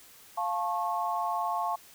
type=chord; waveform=sine; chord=F augmented; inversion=none; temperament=just; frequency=698.5 / 873.1 / 1091.3 Hz; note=F5 / A5 / C#6; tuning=0 / -14 / -27 cents; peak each=-32 dBFS; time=0.37-1.76 s; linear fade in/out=10 ms; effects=white hiss -54 dBFS RMS until 1.94 s